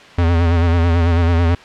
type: tone with vibrato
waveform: square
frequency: 84.8 Hz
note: E2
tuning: 50 cents sharp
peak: -12 dBFS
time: 0.18-1.55 s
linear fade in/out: 5 ms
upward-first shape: sine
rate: 9.1 Hz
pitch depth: 54 cents each way
effects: white hiss -39 dBFS RMS until 1.64 s + low-pass 3000 Hz 12 dB/octave